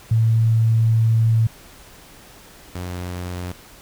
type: tone pair in turn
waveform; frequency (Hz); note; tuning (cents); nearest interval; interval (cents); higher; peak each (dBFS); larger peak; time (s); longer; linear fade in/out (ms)
sine / sawtooth; 112.8 / 89.53; A2 / F2; +44 / +44; major third; 400; first; -13 / -23; first; 0.11-1.47 / 2.75-3.52; first; 5
effects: pink hiss -45 dBFS RMS until 3.81 s